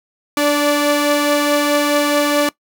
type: tone pair together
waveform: sawtooth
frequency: 292.9 / 581.1 Hz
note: D4 / D5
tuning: -5 / -18 cents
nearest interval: octave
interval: 1187 cents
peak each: -12 dBFS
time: 0.37-2.49 s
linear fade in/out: 2 ms
effects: noise-tail reverb RT60 0.1 s tail -20 dB re dry